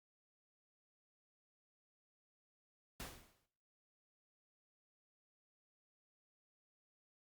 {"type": "noise with exponential decay", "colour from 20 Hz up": "pink", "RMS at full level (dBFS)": -45, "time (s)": [3, 3.46], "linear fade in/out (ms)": 0, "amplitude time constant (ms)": 99, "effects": ["noise-tail reverb RT60 0.8 s tail -21 dB re dry", "Opus 48 kbps"]}